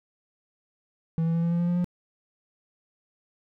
triangle tone with pitch steps, 163.5 / 165.4 / 167.32 / 169.27 / 171.23 / 173.22 / 175.23 / 177.27 Hz, E3 / E3 / E3 / E3 / F3 / F3 / F3 / F3, -14 / +6 / +26 / +46 / -34 / -14 / +6 / +26 cents, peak -20 dBFS, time 1.18-1.844 s, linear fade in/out 0 ms, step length 83 ms, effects none

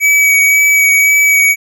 square tone with vibrato, 2273 Hz, C#7, 43 cents sharp, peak -7 dBFS, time 0-1.56 s, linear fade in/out 50 ms, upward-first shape sine, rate 1.9 Hz, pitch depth 14 cents each way, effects none

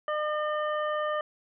harmonic tone, 605 Hz, D#5, 49 cents flat, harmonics 1 / 2 / 3 / 5, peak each -29 / -31 / -37 / -45 dBFS, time 0.08-1.21 s, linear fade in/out 2 ms, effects none

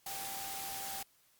sine tone in noise, 784 Hz, G5, in tune, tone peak -45 dBFS, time 0.06-1.03 s, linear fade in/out 5 ms, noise white, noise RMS -42 dBFS, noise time 0.06-1.03 s, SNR -6 dB, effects white hiss -69 dBFS RMS until 1.39 s + Opus 48 kbps

